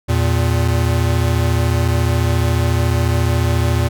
square tone pair together, 82.41 / 116.54 Hz, E2 / A#2, 0 / 0 cents, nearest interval tritone, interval 600 cents, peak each -17 dBFS, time 0.08-3.89 s, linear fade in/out 20 ms, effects none

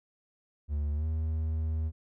triangle tone with pitch glide, 73.42 to 79.15 Hz, D2 to D#2, 0 to +30 cents, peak -26 dBFS, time 0.68-1.92 s, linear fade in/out 50 ms, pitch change +130 cents, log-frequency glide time 0.93-1.06 s, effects none

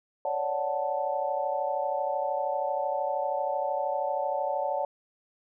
sine chord, D major seventh, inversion third, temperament equal, 554.4 / 587.3 / 740 / 880 Hz, C#5 / D5 / F#5 / A5, 0 / 0 / 0 / 0 cents, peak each -32 dBFS, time 0.25-4.85 s, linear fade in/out 2 ms, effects none

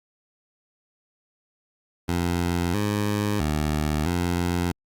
15% pulse tone with pitch steps, 86.9 / 103.7 / 75.9 / 87.6 Hz, F2 / G#2 / D#2 / F2, -8 / -2 / -42 / +6 cents, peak -16 dBFS, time 2.08-4.72 s, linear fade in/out 10 ms, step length 660 ms, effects Opus 48 kbps

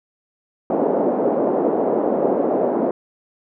white band-pass noise, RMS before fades -19 dBFS, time 0.7-2.91 s, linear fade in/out 2 ms, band 240 to 630 Hz, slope 24 dB/octave, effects none

